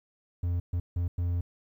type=tone bursts at uneven times; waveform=triangle; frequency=87.31 Hz; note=F2; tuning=in tune; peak=-24 dBFS; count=4; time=0.43-0.6 / 0.73-0.8 / 0.96-1.08 / 1.18-1.41 s; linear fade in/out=5 ms; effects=11-bit